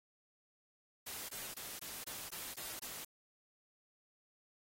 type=noise bursts; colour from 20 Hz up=white; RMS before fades=-45 dBFS; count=8; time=1.06-3.047 s; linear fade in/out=10 ms; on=230 ms; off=21 ms; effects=AAC 48 kbps